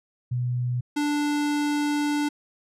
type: tone pair in turn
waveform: sine / square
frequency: 123.47 / 293.7 Hz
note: B2 / D4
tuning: 0 / 0 cents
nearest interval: octave + minor third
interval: 1500 cents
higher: second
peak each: -23 dBFS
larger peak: neither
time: 0.31-0.81 / 0.96-2.29 s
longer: second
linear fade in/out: 10 ms
effects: low-pass 10000 Hz 12 dB/octave